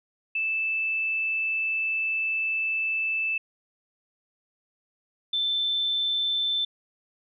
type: tone pair in turn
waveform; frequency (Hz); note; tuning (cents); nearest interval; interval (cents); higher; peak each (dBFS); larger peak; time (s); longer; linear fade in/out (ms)
sine; 2635 / 3538; E7 / A7; -1 / +9; perfect fourth; 510; second; -24 / -23; second; 0.35-3.38 / 5.33-6.65; first; 5
effects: none